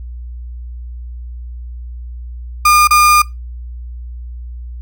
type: tone with dropouts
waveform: 35% pulse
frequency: 1211 Hz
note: D#6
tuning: 47 cents flat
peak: -5 dBFS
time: 2.65-3.22 s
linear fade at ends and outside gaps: 5 ms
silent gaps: 2.874-2.907 s
effects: noise-tail reverb RT60 0.2 s tail -20 dB re dry + added 60 Hz sine -25 dBFS peak until 4.81 s